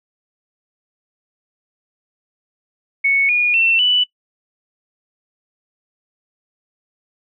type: tone with pitch steps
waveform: sine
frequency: 2214 / 2442 / 2694 / 2972 Hz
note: C#7 / D#7 / E7 / F#7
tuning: -3 / -33 / +37 / +7 cents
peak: -12 dBFS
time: 3.04-4.04 s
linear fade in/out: 10 ms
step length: 250 ms
effects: noise-tail reverb RT60 0.1 s tail -21 dB re dry